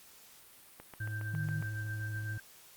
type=click train; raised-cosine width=0.5 ms; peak=-31 dBFS; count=7; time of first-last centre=0.8-1.625 s; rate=7.27 Hz
type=tone with tremolo; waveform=sine; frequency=1568 Hz; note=G6; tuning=in tune; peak=-39 dBFS; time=1-2.4 s; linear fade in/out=5 ms; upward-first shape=sine; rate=7.9 Hz; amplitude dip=65%
type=tone with vibrato; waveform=triangle; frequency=107.7 Hz; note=A2; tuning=37 cents flat; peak=-34 dBFS; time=1-2.38 s; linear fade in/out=5 ms; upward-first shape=triangle; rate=13 Hz; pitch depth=17 cents each way
type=tone; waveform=sine; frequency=153.6 Hz; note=D#3; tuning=22 cents flat; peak=-34 dBFS; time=1.33-1.62 s; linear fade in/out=10 ms
effects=white hiss -57 dBFS RMS until 2.76 s + Opus 48 kbps